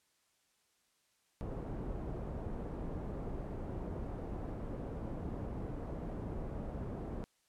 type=low-pass noise; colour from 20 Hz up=pink; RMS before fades=-41 dBFS; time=1.41-7.24 s; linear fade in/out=0 ms; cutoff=590 Hz; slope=12 dB/octave; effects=white hiss -75 dBFS RMS until 7.48 s + low-pass 10000 Hz 12 dB/octave